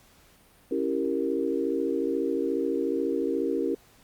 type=chord; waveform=sine; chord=C# diminished seventh; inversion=none; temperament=equal with one note detuned; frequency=275.4 / 329.6 / 392 / 466.2 Hz; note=C#4 / E4 / G4 / Bb4; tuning=-11 / 0 / 0 / 0 cents; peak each=-30 dBFS; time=0.71-3.75 s; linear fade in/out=5 ms; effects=pink hiss -58 dBFS RMS until 4.03 s + Opus 48 kbps